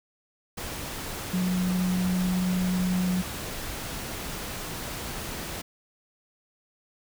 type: tone in noise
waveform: sine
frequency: 182.5 Hz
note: F#3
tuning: 24 cents flat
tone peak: -23 dBFS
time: 1.33-3.22 s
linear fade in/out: 10 ms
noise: pink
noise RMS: -35 dBFS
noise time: 0.57-5.62 s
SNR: +9 dB
effects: none